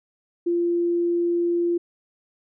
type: tone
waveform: sine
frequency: 344.9 Hz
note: F4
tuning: 22 cents flat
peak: -19 dBFS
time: 0.46-1.78 s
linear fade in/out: 10 ms
effects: none